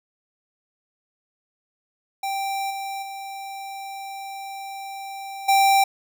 square tone with level steps, 784 Hz, G5, in tune, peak -25 / -29 / -33 / -15 dBFS, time 2.23-5.84 s, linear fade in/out 5 ms, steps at 2.7 / 3.02 / 5.48 s, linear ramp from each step 10 ms, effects none

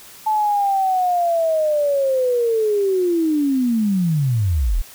sine linear sweep, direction down, 872 to 30.87 Hz, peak -15 dBFS, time 0.26-4.82 s, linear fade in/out 10 ms, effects white hiss -42 dBFS RMS until 4.94 s

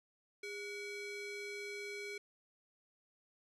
square ring-modulated tone, 932.3 Hz, A#5, in tune, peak -40 dBFS, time 0.43-2.18 s, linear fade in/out 5 ms, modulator 1340 Hz, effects low-pass 9000 Hz 12 dB/octave

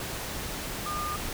sine tone in noise, 1210 Hz, D#6, 49 cents flat, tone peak -31 dBFS, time 0.86-1.16 s, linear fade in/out 2 ms, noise pink, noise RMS -35 dBFS, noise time 0-1.33 s, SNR +1 dB, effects none

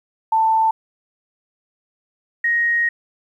sine tone pair in turn, 888 / 1875.6 Hz, A5 / A#6, +16 / +10 cents, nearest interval octave + minor second, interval 1294 cents, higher second, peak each -13 / -15 dBFS, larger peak first, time 0.32-0.71 / 2.44-2.89 s, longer second, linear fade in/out 5 ms, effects 9-bit

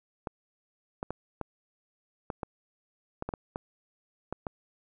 clicks, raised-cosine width 1 ms, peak -19 dBFS, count 12, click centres 0.272 / 1.029 / 1.106 / 1.413 / 2.302 / 2.432 / 3.224 / 3.29 / 3.338 / 3.559 / 4.326 / 4.468 s, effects none

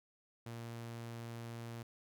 sawtooth tone, 116.54 Hz, A#2, in tune, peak -40 dBFS, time 0.46-1.83 s, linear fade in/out 5 ms, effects none

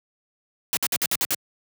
white noise bursts, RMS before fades -23 dBFS, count 7, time 0.73-1.346 s, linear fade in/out 0 ms, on 40 ms, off 56 ms, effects high-pass 100 Hz 12 dB/octave

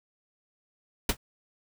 pink noise with exponential decay, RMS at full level -18 dBFS, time 1.09-1.17 s, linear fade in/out 5 ms, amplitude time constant 16 ms, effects none

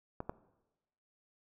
clicks, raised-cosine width 1 ms, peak -24 / -22 dBFS, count 2, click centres 0.204 / 0.295 s, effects noise-tail reverb RT60 1.0 s tail -18 dB re dry

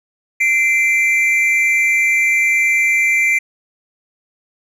triangle tone pair together, 2070 / 2349 Hz, C7 / D7, -19 / 0 cents, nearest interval major second, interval 219 cents, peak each -13 dBFS, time 0.4-3.39 s, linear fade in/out 10 ms, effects none

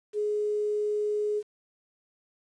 sine tone with quantisation, 419.4 Hz, G#4, 17 cents sharp, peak -25 dBFS, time 0.13-1.43 s, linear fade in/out 50 ms, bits 9, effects resampled to 22050 Hz

